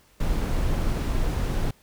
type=noise; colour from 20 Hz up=brown; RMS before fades=-24 dBFS; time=0.2-1.71 s; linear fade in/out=5 ms; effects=pink hiss -59 dBFS RMS until 1.82 s